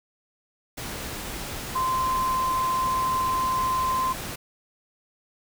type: tone in noise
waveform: sine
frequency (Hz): 1038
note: C6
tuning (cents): -14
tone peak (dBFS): -22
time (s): 1.75-4.13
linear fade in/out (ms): 10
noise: pink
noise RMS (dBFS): -34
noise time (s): 0.77-4.36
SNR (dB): +9
effects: none